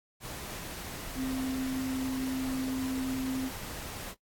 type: tone in noise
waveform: sine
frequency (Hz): 261.6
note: C4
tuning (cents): 0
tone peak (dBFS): -30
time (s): 1.15-3.51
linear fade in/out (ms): 50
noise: pink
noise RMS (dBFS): -41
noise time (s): 0.2-4.15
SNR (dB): +8
effects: noise-tail reverb RT60 0.1 s tail -17 dB re dry + AAC 64 kbps